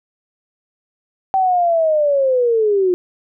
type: linear sweep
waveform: sine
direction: down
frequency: 774 to 352.4 Hz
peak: -12 dBFS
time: 1.34-2.94 s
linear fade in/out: 0 ms
effects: none